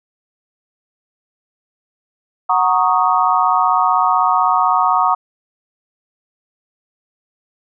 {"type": "chord", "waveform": "sine", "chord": "D# minor seventh", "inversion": "first", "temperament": "equal", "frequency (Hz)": [740, 932.3, 1108.7, 1244.5], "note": ["F#5", "A#5", "C#6", "D#6"], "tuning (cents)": [0, 0, 0, 0], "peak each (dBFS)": -17, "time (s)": [2.49, 5.15], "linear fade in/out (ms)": 10, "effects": []}